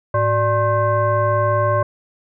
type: tone with frequency modulation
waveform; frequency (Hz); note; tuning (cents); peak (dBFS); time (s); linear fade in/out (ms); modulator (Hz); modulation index
sine; 587.3; D5; 0; -14; 0.14-1.83; 5; 480; 1.3
effects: none